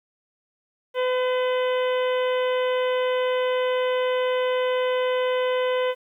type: harmonic tone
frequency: 506 Hz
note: B4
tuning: 42 cents sharp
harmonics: 1 / 2 / 3 / 4 / 5 / 6 / 7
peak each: -21 / -30 / -35 / -35 / -40 / -36 / -43 dBFS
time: 0.94-5.95 s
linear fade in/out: 50 ms
effects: 10-bit